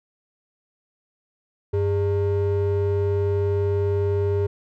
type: ring-modulated tone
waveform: triangle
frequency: 250.7 Hz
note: B3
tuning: 26 cents sharp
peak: -14 dBFS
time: 1.73-4.47 s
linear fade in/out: 10 ms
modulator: 156 Hz
effects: none